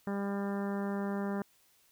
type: harmonic tone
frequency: 199.6 Hz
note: G3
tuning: 32 cents sharp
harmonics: 1 / 2 / 3 / 4 / 5 / 6 / 7 / 8 / 9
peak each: -33 / -39 / -43 / -45 / -47 / -49 / -50 / -51 / -52 dBFS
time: 0.07-1.42 s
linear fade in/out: 2 ms
effects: white hiss -67 dBFS RMS until 1.91 s